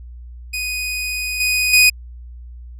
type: tone with level steps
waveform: sawtooth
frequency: 2489 Hz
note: D#7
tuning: in tune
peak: -18 / -12 / -5 dBFS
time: 0.53-1.9 s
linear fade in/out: 10 ms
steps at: 1.4 / 1.73 s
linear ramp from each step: 5 ms
effects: added 60 Hz sine -33 dBFS peak until 2.79 s + resampled to 32000 Hz